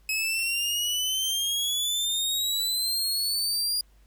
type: exponential sweep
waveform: sawtooth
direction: up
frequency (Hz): 2558 to 4853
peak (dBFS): -22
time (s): 0.09-3.81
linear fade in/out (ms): 2
effects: added 50 Hz sine -55 dBFS peak until 4.06 s + pink hiss -66 dBFS RMS until 4.06 s